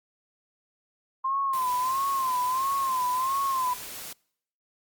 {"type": "tone with vibrato", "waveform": "sine", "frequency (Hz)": 1046.5, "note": "C6", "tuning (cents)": 0, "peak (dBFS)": -24, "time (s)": [1.24, 3.74], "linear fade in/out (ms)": 10, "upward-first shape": "sine", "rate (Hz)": 1.5, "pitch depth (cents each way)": 91}
{"type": "noise", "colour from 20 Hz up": "white", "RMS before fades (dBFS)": -39, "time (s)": [1.53, 4.13], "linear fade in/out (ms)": 5}
{"effects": ["noise-tail reverb RT60 0.7 s tail -26 dB re dry", "Opus 48 kbps"]}